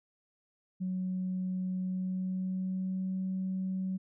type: tone with pitch glide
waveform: sine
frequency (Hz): 185 to 188.02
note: F#3 to F#3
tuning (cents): 0 to +28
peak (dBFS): -30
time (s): 0.8-3.98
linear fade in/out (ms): 20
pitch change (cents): +28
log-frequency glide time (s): 1.8-3.18
effects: tanh soft clip ceiling -26 dBFS